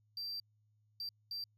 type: tone bursts at uneven times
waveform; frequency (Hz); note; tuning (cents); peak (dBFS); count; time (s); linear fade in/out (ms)
triangle; 4699; D8; 0; -38; 3; 0.17-0.4 / 1-1.09 / 1.31-1.44; 2
effects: added 106 Hz sine -70 dBFS peak until 1.57 s